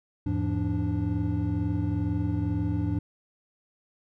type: tone cluster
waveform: triangle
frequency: 83.2 / 105.3 / 171 / 292.1 Hz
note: E2 / G#2 / F3 / D4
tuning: +17 / +24 / -36 / -9 cents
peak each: -29 / -27 / -31 / -28 dBFS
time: 0.26-2.99 s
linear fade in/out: 5 ms
effects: none